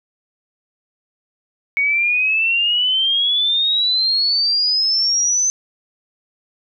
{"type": "exponential sweep", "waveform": "sine", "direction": "up", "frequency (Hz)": [2224, 6180], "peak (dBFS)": -14, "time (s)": [1.77, 5.5], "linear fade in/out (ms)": 0, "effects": []}